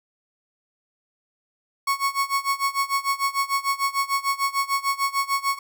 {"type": "tone with tremolo", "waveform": "35% pulse", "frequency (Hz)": 1105, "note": "C#6", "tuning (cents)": -6, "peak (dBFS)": -17, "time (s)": [1.87, 5.59], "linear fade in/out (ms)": 5, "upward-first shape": "sine", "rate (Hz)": 6.7, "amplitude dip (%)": 90, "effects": []}